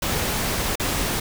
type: noise with dropouts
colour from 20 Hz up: pink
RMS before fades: -24 dBFS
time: 0.02-1.2 s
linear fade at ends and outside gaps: 5 ms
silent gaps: 0.756-0.797 s
effects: none